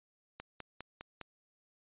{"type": "click train", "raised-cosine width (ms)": 0.3, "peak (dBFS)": -27, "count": 5, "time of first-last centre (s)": [0.4, 1.213], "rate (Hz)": 4.92, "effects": ["resampled to 8000 Hz"]}